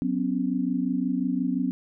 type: chord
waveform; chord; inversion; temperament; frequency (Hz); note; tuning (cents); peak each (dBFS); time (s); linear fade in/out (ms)
sine; F# suspended fourth; none; equal with one note detuned; 185 / 251.4 / 277.2; F#3 / B3 / C#4; 0 / +31 / 0; -29 / -26 / -28; 0.02-1.71; 0
effects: none